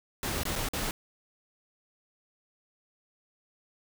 pink noise with dropouts, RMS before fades -32 dBFS, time 0.23-0.91 s, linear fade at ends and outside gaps 1 ms, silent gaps 0.434-0.453 / 0.556-0.56 / 0.687-0.734 s, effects none

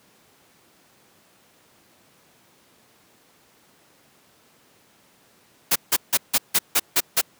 white noise bursts, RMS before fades -18 dBFS, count 8, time 5.71-7.214 s, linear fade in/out 10 ms, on 48 ms, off 160 ms, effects pink hiss -57 dBFS RMS until 7.39 s + high-pass 150 Hz 12 dB/octave

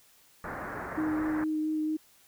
white low-pass noise, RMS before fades -38 dBFS, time 0.44-1.44 s, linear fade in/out 2 ms, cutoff 1800 Hz, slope 48 dB/octave
sine tone with vibrato, 310 Hz, D#4, 6 cents flat, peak -27 dBFS, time 0.97-1.97 s, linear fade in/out 10 ms, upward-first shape sine, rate 4.4 Hz, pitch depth 11 cents each way
effects white hiss -61 dBFS RMS until 2.27 s

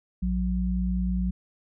sine tone pair together, 57.77 / 183.4 Hz, A#1 / F#3, -15 / -15 cents, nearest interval octave + minor sixth, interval 2000 cents, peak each -26 / -26 dBFS, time 0.22-1.31 s, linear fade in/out 10 ms, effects none

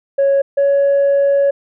sine tone pair in turn, 553 / 559.7 Hz, C#5 / C#5, -4 / +17 cents, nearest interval unison, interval 21 cents, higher second, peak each -8 dBFS, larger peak neither, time 0.18-0.42 / 0.57-1.51 s, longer second, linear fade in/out 10 ms, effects tanh soft clip ceiling -8 dBFS

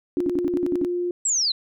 sine tone bursts, 290 Hz, D4, 22 cents flat, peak -21 dBFS, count 8, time 0.17-0.848 s, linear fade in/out 0 ms, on 34 ms, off 58 ms
sine tone, 353.3 Hz, F4, 20 cents sharp, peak -22 dBFS, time 0.17-1.11 s, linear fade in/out 2 ms
sine linear sweep, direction down, 7902 to 3902 Hz, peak -19 dBFS, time 1.25-1.52 s, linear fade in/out 5 ms
effects none

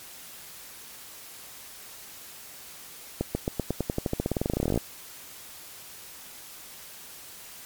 accelerating click train, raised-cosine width 2 ms, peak -12 dBFS, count 28, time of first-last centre 3.21-4.776 s, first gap 140 ms, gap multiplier 0.92, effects white hiss -45 dBFS RMS until 7.65 s + MP3 96 kbps

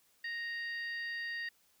harmonic tone, 932.3 Hz, A#5, in tune, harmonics 2 / 3 / 4 / 5, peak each -37 / -50 / -55 / -49 dBFS, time 0.24-1.49 s, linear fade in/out 5 ms, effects white hiss -70 dBFS RMS until 1.8 s

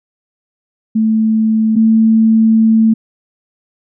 sine tone pair in turn, 220 / 222.4 Hz, A3 / A3, 0 / +19 cents, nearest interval unison, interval 19 cents, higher second, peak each -9 / -6 dBFS, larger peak second, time 0.95-1.76 / 1.76-2.94 s, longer second, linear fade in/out 10 ms, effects none

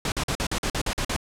pink noise bursts, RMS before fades -26 dBFS, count 10, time 0.05-1.164 s, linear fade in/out 2 ms, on 70 ms, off 46 ms, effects low-pass 9000 Hz 12 dB/octave

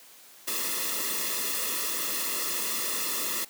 white noise with comb filter, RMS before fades -30 dBFS, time 0.47-3.45 s, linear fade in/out 10 ms, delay 1.3 ms, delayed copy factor -0.85, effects white hiss -52 dBFS RMS until 3.49 s + high-pass 200 Hz 12 dB/octave

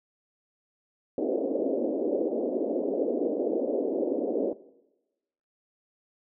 white band-pass noise, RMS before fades -28 dBFS, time 1.18-4.53 s, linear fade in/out 2 ms, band 250 to 570 Hz, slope 48 dB/octave, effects noise-tail reverb RT60 1.0 s tail -19 dB re dry

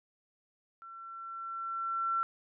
sine tone with level ramp, 1350 Hz, E6, 41 cents sharp, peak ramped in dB -46 to -27 dBFS, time 0.82-2.23 s, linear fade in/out 0 ms, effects none

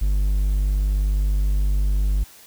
triangle tone, 49.71 Hz, G1, 25 cents sharp, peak -15 dBFS, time 0.01-2.24 s, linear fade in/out 10 ms, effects white hiss -47 dBFS RMS until 2.46 s

